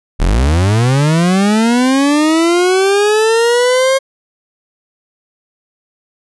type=linear sweep; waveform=40% pulse; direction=up; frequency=34.94 to 540 Hz; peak=-8 dBFS; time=0.19-3.99 s; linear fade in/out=20 ms; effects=resampled to 24000 Hz